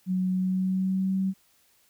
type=tone with pitch glide; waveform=sine; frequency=185 to 190.86 Hz; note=F#3 to G3; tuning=0 to -46 cents; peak=-23 dBFS; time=0.06-1.34 s; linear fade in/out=50 ms; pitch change=+54 cents; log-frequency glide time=0.31-1.17 s; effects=white hiss -64 dBFS RMS until 1.89 s